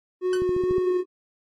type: tone with vibrato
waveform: triangle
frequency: 364.9 Hz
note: F#4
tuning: 24 cents flat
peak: -19 dBFS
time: 0.21-1.04 s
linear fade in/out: 50 ms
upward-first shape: triangle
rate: 2.3 Hz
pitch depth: 13 cents each way
type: tone with exponential decay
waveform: sawtooth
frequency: 1512 Hz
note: F#6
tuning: 37 cents sharp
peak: -25 dBFS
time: 0.33-0.46 s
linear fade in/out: 2 ms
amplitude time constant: 28 ms
type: click train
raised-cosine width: 3 ms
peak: -20 dBFS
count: 6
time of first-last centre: 0.42-0.782 s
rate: 13.8 Hz
effects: AAC 32 kbps